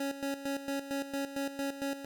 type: tone with tremolo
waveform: 25% pulse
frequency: 277.2 Hz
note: C#4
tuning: in tune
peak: -28 dBFS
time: 0-2.05 s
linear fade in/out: 5 ms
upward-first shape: square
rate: 4.4 Hz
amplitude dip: 70%
effects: none